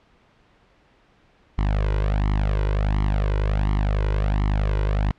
sawtooth tone with flanger, 50.9 Hz, G#1, 34 cents flat, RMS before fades -21 dBFS, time 1.58-5.11 s, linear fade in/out 0 ms, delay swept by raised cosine 0.96 to 2.06 ms, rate 1.4 Hz, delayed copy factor +0.85, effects pink hiss -58 dBFS RMS until 5.18 s + low-pass 3000 Hz 12 dB/octave

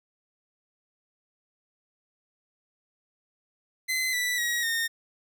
sawtooth tone with pitch steps, 2044 / 1972.1 / 1902.7 / 1835.8 Hz, C7 / B6 / A#6 / A#6, -41 / -3 / +35 / -27 cents, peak -22 dBFS, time 3.88-4.88 s, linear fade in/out 20 ms, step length 250 ms, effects none

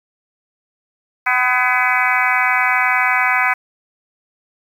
harmonic tone with a mistuned harmonic, 251.7 Hz, B3, 33 cents sharp, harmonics 3 / 4 / 5 / 6 / 7 / 8 / 9 / 10, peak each -22 / -21 / -22 / -20 / -24 / -20 / -20 / -26 dBFS, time 1.26-3.54 s, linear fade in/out 10 ms, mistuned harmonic 7, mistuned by -71 cents, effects 7-bit

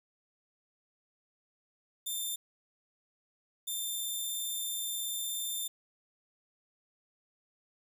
10% pulse tone bursts at uneven times, 3581 Hz, A7, 30 cents sharp, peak -26 dBFS, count 2, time 2.06-2.36 / 3.67-5.68 s, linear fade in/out 10 ms, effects none

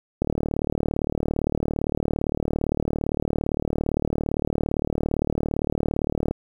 click train, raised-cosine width 2 ms, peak -10 dBFS, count 230, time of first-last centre 0.22-6.31 s, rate 37.6 Hz, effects 8-bit

